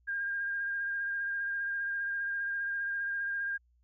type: tone with vibrato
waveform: sine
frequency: 1608 Hz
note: G6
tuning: 44 cents sharp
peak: -31 dBFS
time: 0.07-3.58 s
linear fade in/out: 20 ms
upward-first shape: sine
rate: 15 Hz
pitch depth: 17 cents each way
effects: added 60 Hz sine -65 dBFS peak until 3.83 s